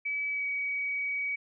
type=tone with pitch glide; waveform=sine; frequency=2290 to 2265 Hz; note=D7 to C#7; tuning=-44 to +37 cents; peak=-29 dBFS; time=0.05-1.36 s; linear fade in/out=10 ms; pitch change=-19 cents; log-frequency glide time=0.31-0.45 s; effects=none